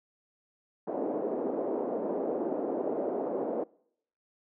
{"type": "band-pass noise", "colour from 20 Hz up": "white", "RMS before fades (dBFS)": -32, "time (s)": [0.87, 3.64], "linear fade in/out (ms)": 5, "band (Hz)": [270, 580], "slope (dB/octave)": 24, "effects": ["noise-tail reverb RT60 0.7 s tail -25 dB re dry"]}